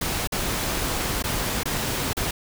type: noise with dropouts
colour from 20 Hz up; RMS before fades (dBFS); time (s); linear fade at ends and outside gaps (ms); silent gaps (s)
pink; -26; 0.01-2.31; 5; 0.274-0.321 / 1.225-1.239 / 1.634-1.655 / 2.132-2.168
effects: none